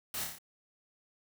white noise with echo, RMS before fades -38 dBFS, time 0.14-0.24 s, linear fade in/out 2 ms, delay 29 ms, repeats 5, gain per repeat -3 dB, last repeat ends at 0.385 s, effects none

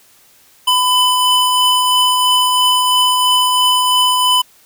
square tone pair together, 1004 / 3009 Hz, B5 / F#7, +28 / +28 cents, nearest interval octave + perfect fifth, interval 1900 cents, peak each -14 dBFS, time 0.67-4.42 s, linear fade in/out 10 ms, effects white hiss -49 dBFS RMS until 4.65 s

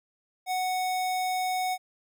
square tone, 740 Hz, F#5, in tune, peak -27 dBFS, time 0.46-1.78 s, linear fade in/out 50 ms, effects none

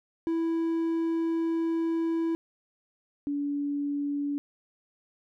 triangle / sine tone pair in turn, 329.6 / 286.7 Hz, E4 / D4, 0 / -42 cents, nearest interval major second, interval 242 cents, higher first, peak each -23 / -27 dBFS, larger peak first, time 0.27-2.35 / 3.27-4.38 s, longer first, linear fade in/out 0 ms, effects none

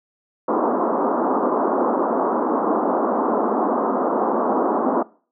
pink band-pass noise, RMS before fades -20 dBFS, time 0.48-5.03 s, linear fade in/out 5 ms, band 230 to 1200 Hz, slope 48 dB/octave, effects noise-tail reverb RT60 0.4 s tail -21 dB re dry

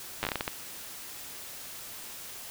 slowing click train, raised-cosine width 0.3 ms, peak -13 dBFS, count 9, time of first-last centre 0.23-0.479 s, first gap 9 ms, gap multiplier 1.34, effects white hiss -43 dBFS RMS until 2.5 s

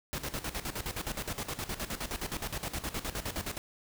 pink noise with tremolo, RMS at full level -35 dBFS, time 0.13-3.58 s, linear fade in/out 0 ms, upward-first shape square, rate 9.6 Hz, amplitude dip 75%, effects none

